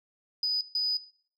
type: tone bursts at uneven times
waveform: sine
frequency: 4978 Hz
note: D#8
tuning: in tune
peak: -24 dBFS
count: 2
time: 0.43-0.61 / 0.75-0.97 s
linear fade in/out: 2 ms
effects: noise-tail reverb RT60 0.5 s tail -18 dB re dry + tanh soft clip ceiling -20 dBFS